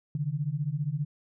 sine beating tone pair, 138.59 / 153.59 Hz, C#3 / D#3, 0 / -22 cents, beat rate 15 Hz, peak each -31 / -30 dBFS, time 0.15-1.05 s, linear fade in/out 2 ms, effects none

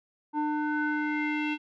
square tone with low-pass filter sweep, 300 Hz, D4, 37 cents sharp, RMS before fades -29 dBFS, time 0.33-1.58 s, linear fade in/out 50 ms, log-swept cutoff 1000 to 2800 Hz, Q 4.8, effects none

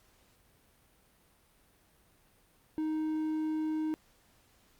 triangle tone, 311.9 Hz, D#4, 4 cents sharp, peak -28 dBFS, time 2.78-3.94 s, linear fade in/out 0 ms, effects pink hiss -66 dBFS RMS until 4.79 s + Opus 48 kbps

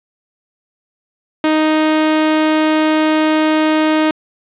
sawtooth tone, 311.1 Hz, D#4, in tune, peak -7 dBFS, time 1.44-4.11 s, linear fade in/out 2 ms, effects resampled to 8000 Hz + 8-bit

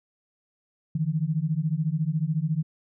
sine beating tone pair, 150.1 / 164.1 Hz, D3 / E3, +38 / -8 cents, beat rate 14 Hz, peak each -26 / -26 dBFS, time 0.95-2.63 s, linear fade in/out 5 ms, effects none

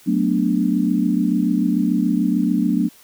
sine chord, B minor seventh, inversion second, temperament equal, 185 / 220 / 246.9 / 293.7 Hz, F#3 / A3 / B3 / D4, 0 / 0 / 0 / 0 cents, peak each -21 dBFS, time 0.06-2.89 s, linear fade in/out 20 ms, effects white hiss -49 dBFS RMS until 3.03 s

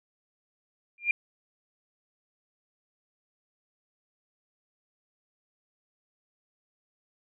sine tone with exponential growth, 2397 Hz, D7, 35 cents sharp, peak -17 dBFS, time 0.98-1.11 s, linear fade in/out 2 ms, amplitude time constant 27 ms, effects none

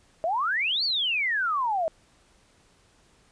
sine exponential two-way sweep, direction up then down, 622.3 to 4660 to 622.3 Hz, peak -23 dBFS, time 0.24-1.88 s, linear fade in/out 0 ms, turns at 0.84 s, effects pink hiss -61 dBFS RMS until 3.31 s + resampled to 22050 Hz

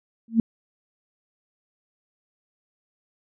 sine tone with exponential growth, 226.8 Hz, A#3, 47 cents flat, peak -10 dBFS, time 0.28-0.4 s, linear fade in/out 2 ms, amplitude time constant 25 ms, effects none

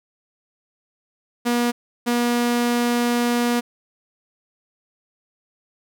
sawtooth tone pair in turn, 240 / 240 Hz, B3 / B3, -49 / -49 cents, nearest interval unison, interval 0 cents, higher neither, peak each -14 dBFS, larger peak neither, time 1.45-1.72 / 2.06-3.61 s, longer second, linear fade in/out 20 ms, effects none

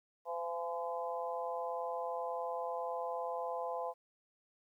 harmonic tone with a mistuned harmonic, 170.2 Hz, F3, 44 cents flat, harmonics 3 / 4 / 5 / 6, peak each -40 / -41 / -42 / -43 dBFS, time 0.25-3.94 s, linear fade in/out 50 ms, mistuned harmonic 5, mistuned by -17 cents, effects 12-bit

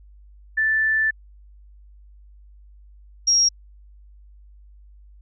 sine tone pair in turn, 1760 / 5605 Hz, A6 / F8, 0 / +5 cents, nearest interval octave + minor sixth, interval 2005 cents, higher second, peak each -17 / -14 dBFS, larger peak second, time 0.57-1.11 / 3.27-3.49 s, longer first, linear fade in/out 10 ms, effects added 50 Hz sine -45 dBFS peak until 5.21 s

